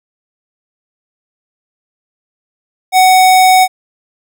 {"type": "tone", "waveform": "square", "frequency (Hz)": 746, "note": "F#5", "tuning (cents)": 14, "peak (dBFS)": -5, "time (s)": [2.92, 3.68], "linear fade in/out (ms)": 50, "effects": []}